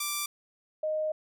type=tone pair in turn; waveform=5% pulse / sine; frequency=1174.7 / 619.9 Hz; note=D6 / D#5; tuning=0 / -7 cents; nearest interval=major seventh; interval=1107 cents; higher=first; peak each=-18 / -27 dBFS; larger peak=first; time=0-0.26 / 0.83-1.12 s; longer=second; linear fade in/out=5 ms; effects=none